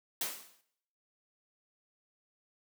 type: noise with exponential decay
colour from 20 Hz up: white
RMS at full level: -32 dBFS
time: 0.21-0.61 s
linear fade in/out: 2 ms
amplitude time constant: 85 ms
effects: noise-tail reverb RT60 0.7 s tail -17 dB re dry + high-pass 200 Hz 12 dB/octave